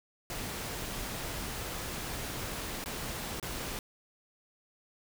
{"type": "noise with dropouts", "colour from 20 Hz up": "pink", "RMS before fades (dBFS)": -38, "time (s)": [0.3, 3.79], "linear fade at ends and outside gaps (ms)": 1, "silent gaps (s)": [[2.841, 2.859], [3.399, 3.427]], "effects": []}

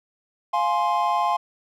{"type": "chord", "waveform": "triangle", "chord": "F minor", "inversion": "none", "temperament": "just", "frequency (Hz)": [698.5, 838.1, 1047.7], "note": ["F5", "Ab5", "C6"], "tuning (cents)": [0, 16, 2], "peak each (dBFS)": [-23, -22, -21], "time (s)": [0.53, 1.37], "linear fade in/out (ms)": 10, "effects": []}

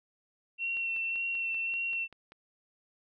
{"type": "tone with vibrato", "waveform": "sine", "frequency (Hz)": 2716, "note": "F7", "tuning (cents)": -49, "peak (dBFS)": -30, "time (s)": [0.58, 2.08], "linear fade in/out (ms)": 50, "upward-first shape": "sine", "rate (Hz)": 1.8, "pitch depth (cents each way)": 16}
{"type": "click train", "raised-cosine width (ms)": 0.3, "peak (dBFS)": -35, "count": 9, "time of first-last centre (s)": [0.77, 2.32], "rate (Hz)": 5.16}
{"effects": []}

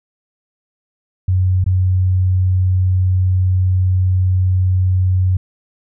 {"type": "tone with dropouts", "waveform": "sine", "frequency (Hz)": 92.5, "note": "F#2", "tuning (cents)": 0, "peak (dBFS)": -11, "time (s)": [1.28, 5.37], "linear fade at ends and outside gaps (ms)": 5, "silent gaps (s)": [1.642, 1.662], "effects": []}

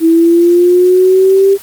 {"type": "linear sweep", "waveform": "sine", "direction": "up", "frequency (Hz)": [324.6, 395.5], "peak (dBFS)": -4, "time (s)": [0, 1.58], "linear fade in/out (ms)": 50, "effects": ["white hiss -33 dBFS RMS until 1.62 s", "Opus 24 kbps"]}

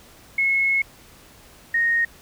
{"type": "tone pair in turn", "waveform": "sine", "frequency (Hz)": [2180, 1859.8], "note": ["C#7", "A#6"], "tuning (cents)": [-29, -5], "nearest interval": "minor third", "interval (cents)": 276, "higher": "first", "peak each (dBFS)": [-17, -17], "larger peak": "neither", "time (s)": [[0.38, 0.82], [1.74, 2.05]], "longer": "first", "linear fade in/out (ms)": 5, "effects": ["pink hiss -49 dBFS RMS until 2.21 s"]}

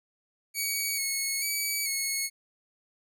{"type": "tone with pitch steps", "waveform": "10% pulse", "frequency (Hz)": [2256, 2191, 2282, 2188], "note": ["C#7", "C#7", "C#7", "C#7"], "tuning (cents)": [30, -21, 50, -23], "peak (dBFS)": -19, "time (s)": [0.54, 2.3], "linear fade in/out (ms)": 50, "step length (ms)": 440, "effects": []}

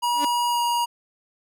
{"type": "tone with pitch glide", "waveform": "square", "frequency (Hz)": [960, 951.7], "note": ["B5", "A#5"], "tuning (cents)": [-49, 36], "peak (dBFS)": -21, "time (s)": [0.02, 0.86], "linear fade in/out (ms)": 20, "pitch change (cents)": -15, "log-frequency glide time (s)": [0.48, 0.61]}
{"type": "tone with exponential growth", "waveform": "sawtooth", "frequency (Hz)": 290.7, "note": "D4", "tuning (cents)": -18, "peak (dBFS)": -20, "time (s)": [0.11, 0.25], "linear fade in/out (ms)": 5, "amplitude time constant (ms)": 29}
{"effects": []}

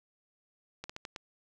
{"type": "slowing click train", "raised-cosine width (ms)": 0.2, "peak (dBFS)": -23, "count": 5, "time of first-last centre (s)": [0.84, 1.162], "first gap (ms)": 55, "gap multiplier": 1.26, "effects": []}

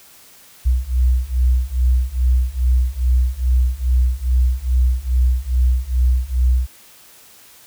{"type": "beating tone pair", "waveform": "sine", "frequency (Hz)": [61.3, 63.7], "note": ["B1", "C2"], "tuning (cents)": [-12, -46], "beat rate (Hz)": 2.4, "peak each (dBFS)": [-17, -16], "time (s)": [0.65, 6.67], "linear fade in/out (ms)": 20, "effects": ["white hiss -46 dBFS RMS until 7.66 s"]}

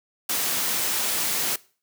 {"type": "noise", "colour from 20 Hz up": "white", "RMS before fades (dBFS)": -25, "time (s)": [0.29, 1.56], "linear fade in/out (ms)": 5, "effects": ["noise-tail reverb RT60 0.4 s tail -21 dB re dry", "high-pass 150 Hz 12 dB/octave"]}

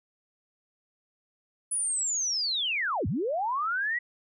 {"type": "linear two-way sweep", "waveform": "sine", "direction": "down then up", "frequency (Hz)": [10000, 75.2, 1971], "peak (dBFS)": -26, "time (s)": [1.71, 3.99], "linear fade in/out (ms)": 10, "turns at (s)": 3.07, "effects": []}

